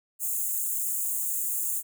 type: high-pass noise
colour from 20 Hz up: white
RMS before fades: -29 dBFS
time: 0.19-1.83 s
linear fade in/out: 50 ms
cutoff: 6700 Hz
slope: 96 dB/octave
effects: none